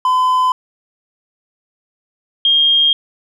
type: tone pair in turn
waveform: triangle / sine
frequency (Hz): 1016 / 3226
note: B5 / G7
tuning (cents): +49 / +49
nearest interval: octave + minor sixth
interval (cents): 2000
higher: second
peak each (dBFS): -9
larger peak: neither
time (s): 0.05-0.52 / 2.45-2.93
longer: second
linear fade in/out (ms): 2
effects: none